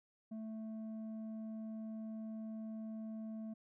square tone with low-pass filter, 220 Hz, A3, in tune, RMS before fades -45 dBFS, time 0.31-3.54 s, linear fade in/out 10 ms, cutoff 440 Hz, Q 7.9, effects none

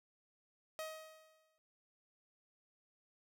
sawtooth tone with exponential decay, 631 Hz, D#5, 24 cents sharp, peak -36 dBFS, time 0.79-1.58 s, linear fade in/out 0 ms, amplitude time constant 170 ms, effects none

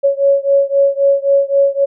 sine beating tone pair, 554.4 / 558.2 Hz, C#5 / C#5, 0 / +12 cents, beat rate 3.8 Hz, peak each -12 / -13 dBFS, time 0.03-1.86 s, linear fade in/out 20 ms, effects none

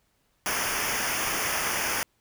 pink noise with comb filter, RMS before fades -28 dBFS, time 0.46-2.03 s, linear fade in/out 0 ms, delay 0.25 ms, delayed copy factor -0.85, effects pink hiss -70 dBFS RMS until 2.2 s

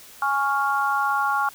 sine chord, Db major, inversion second, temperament equal, 830.6 / 1108.7 / 1396.9 Hz, Ab5 / Db6 / F6, 0 / 0 / 0 cents, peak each -24 dBFS, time 0.22-1.49 s, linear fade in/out 2 ms, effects white hiss -46 dBFS RMS until 1.54 s

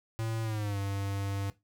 square tone with pitch glide, 112.5 to 99.07 Hz, A2 to G2, +39 to +19 cents, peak -32 dBFS, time 0.19-1.5 s, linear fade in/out 0 ms, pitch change -220 cents, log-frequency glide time 0.43-0.78 s, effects noise-tail reverb RT60 0.2 s tail -17 dB re dry

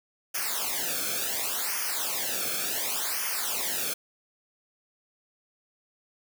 white noise with flanger, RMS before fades -30 dBFS, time 0.34-3.94 s, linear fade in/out 10 ms, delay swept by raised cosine 0.25 to 1.05 ms, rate 0.69 Hz, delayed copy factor -0.95, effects none

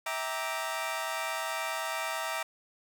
20% pulse chord, E half-diminished seventh, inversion none, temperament equal with one note detuned, 651.3 / 784 / 932.3 / 1174.7 Hz, E5 / G5 / Bb5 / D6, -21 / 0 / 0 / 0 cents, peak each -31 / -35 / -32 / -34 dBFS, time 0.06-2.43 s, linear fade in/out 5 ms, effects none

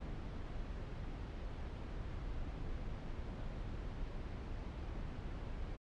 brown noise, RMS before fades -43 dBFS, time 0-5.77 s, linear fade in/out 20 ms, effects low-pass 4000 Hz 12 dB/octave + MP3 64 kbps

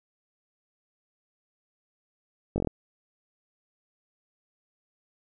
slowing click train, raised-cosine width 2 ms, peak -14 dBFS, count 6, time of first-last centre 2.56-2.673 s, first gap 20 ms, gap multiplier 1.06, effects none

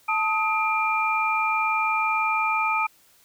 sine tone cluster, 880 / 1262 / 2384 Hz, A5 / D#6 / D7, 0 / +24 / +25 cents, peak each -25 dBFS, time 0.08-2.87 s, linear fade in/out 10 ms, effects white hiss -58 dBFS RMS until 3.24 s

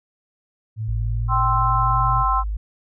sine tone with pitch glide, 109.7 to 121.02 Hz, A2 to B2, -5 to -35 cents, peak -23 dBFS, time 0.76-2.25 s, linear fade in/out 50 ms, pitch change +170 cents, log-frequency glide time 0.96-2.07 s
sine tone, 51.91 Hz, G#1, in tune, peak -22 dBFS, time 0.88-2.57 s, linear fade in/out 5 ms
sine chord, C major, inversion second, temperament equal with one note detuned, 777.2 / 1046.5 / 1318.5 Hz, G5 / C6 / E6, -15 / 0 / 0 cents, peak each -25 / -19 / -23 dBFS, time 1.28-2.44 s, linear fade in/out 50 ms
effects none

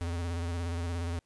square tone with vibrato, 85.5 Hz, F2, 36 cents flat, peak -32 dBFS, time 0.01-1.19 s, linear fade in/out 0 ms, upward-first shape square, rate 17 Hz, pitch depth 40 cents each way, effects pink hiss -75 dBFS RMS until 1.25 s + resampled to 24000 Hz

